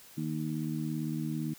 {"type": "harmonic tone", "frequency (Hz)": 77.78, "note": "D#2", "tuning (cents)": 0, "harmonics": [2, 3, 4], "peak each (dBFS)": [-34, -36, -37], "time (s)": [0.17, 1.54], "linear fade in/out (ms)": 10, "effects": ["white hiss -54 dBFS RMS until 1.58 s"]}